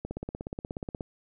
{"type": "click train", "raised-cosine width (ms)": 2, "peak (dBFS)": -21, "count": 17, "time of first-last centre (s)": [0.05, 1.008], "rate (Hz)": 16.7, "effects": []}